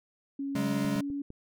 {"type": "tone with pitch glide", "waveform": "sine", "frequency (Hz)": [277.1, 282.8], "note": ["C#4", "C#4"], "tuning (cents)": [-1, 35], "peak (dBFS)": -31, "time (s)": [0.39, 1.22], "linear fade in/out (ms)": 5, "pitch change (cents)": 36, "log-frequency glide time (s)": [0.55, 0.81]}
{"type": "chord", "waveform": "square", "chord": "C# suspended fourth", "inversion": "none", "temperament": "equal with one note detuned", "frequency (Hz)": [138.59, 189.32, 207.7], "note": ["C#3", "F#3", "G#3"], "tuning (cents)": [0, 40, 0], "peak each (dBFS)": [-36, -35, -32], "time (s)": [0.55, 1.01], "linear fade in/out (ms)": 5}
{"type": "clicks", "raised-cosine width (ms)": 3, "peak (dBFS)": -31, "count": 4, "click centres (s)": [0.849, 0.96, 1.102, 1.304]}
{"effects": []}